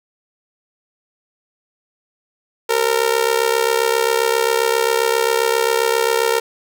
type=tone with amplitude modulation; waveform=sawtooth; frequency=460 Hz; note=A#4; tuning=23 cents flat; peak=-7 dBFS; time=2.69-6.4 s; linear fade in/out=10 ms; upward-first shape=sine; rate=67.5 Hz; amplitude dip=85%; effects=none